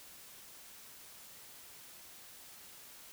silence, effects white hiss -54 dBFS RMS until 3.12 s

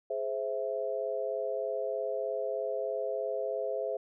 sine chord, Ab augmented, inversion none, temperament equal with one note detuned, 420.1 / 523.3 / 659.3 Hz, Ab4 / C5 / E5, +20 / 0 / 0 cents, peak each -36 / -34 / -35 dBFS, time 0.1-3.97 s, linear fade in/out 5 ms, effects none

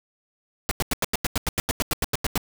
pink noise bursts, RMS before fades -23 dBFS, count 16, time 0.69-2.377 s, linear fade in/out 0 ms, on 22 ms, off 89 ms, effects none

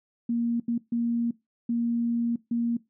sine tone bursts at uneven times, 234.8 Hz, A#3, 13 cents sharp, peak -23 dBFS, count 5, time 0.29-0.6 / 0.68-0.78 / 0.92-1.31 / 1.69-2.36 / 2.51-2.77 s, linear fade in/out 5 ms, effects noise-tail reverb RT60 0.2 s tail -20 dB re dry

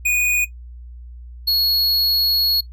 square tone pair in turn, 2469 / 4335 Hz, D#7 / C#8, -14 / -39 cents, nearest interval minor seventh, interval 975 cents, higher second, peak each -15 dBFS, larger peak neither, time 0.05-0.45 / 1.47-2.61 s, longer second, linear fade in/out 10 ms, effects noise-tail reverb RT60 0.1 s tail -17 dB re dry + added 60 Hz sine -34 dBFS peak until 2.72 s

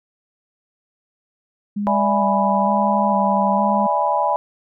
sine tone with vibrato, 201.8 Hz, G#3, 49 cents flat, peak -20 dBFS, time 1.76-3.87 s, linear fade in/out 10 ms, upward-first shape square, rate 1.1 Hz, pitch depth 26 cents each way
sine chord, E dominant seventh, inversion third, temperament equal, 587.3 / 659.3 / 830.6 / 987.8 Hz, D5 / E5 / G#5 / B5, 0 / 0 / 0 / 0 cents, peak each -23 / -24 / -20 / -20 dBFS, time 1.87-4.36 s, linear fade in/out 0 ms
effects none

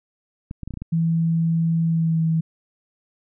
clicks, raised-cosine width 5 ms, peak -19 dBFS, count 7, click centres 0.511 / 0.633 / 0.676 / 0.707 / 0.739 / 0.773 / 0.82 s
sine tone with pitch glide, 164.81 to 161.89 Hz, E3 to E3, 0 to -31 cents, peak -17 dBFS, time 0.92-2.41 s, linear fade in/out 10 ms, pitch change -31 cents, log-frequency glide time 1.85-2.23 s
effects none

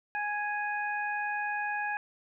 harmonic tone, 830.6 Hz, G#5, in tune, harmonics 1 / 2 / 3, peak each -33 / -33 / -39 dBFS, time 0.15-1.97 s, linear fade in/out 0 ms, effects none

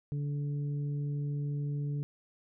harmonic tone, 144.4 Hz, D3, 29 cents flat, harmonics 1 / 2 / 3, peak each -31 / -45 / -49 dBFS, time 0.12-2.03 s, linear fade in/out 0 ms, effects none

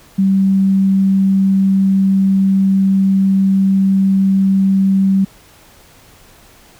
sine tone, 193.3 Hz, G3, 24 cents flat, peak -9 dBFS, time 0.18-5.25 s, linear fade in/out 10 ms, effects pink hiss -45 dBFS RMS until 6.79 s

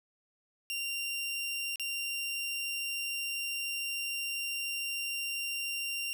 sawtooth tone with dropouts, 2773 Hz, F7, 13 cents flat, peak -30 dBFS, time 0.7-6.13 s, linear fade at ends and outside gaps 0 ms, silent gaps 1.758-1.797 s, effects none

